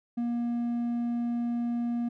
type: tone with hard clipping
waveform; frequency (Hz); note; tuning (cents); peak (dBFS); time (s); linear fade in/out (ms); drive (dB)
sine; 237.5; A#3; +33; -28; 0.17-2.09; 10; 3
effects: none